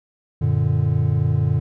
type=chord; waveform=triangle; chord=Gb augmented; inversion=none; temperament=equal with one note detuned; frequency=92.5 / 116 / 146.83 Hz; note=Gb2 / Bb2 / D3; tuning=0 / -8 / 0 cents; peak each=-20 / -18 / -18 dBFS; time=0.41-1.6 s; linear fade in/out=10 ms; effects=none